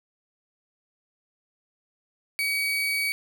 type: tone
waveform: 35% pulse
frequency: 2264 Hz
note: C#7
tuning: 36 cents sharp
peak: -22 dBFS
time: 2.39-3.12 s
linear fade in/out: 0 ms
effects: 9-bit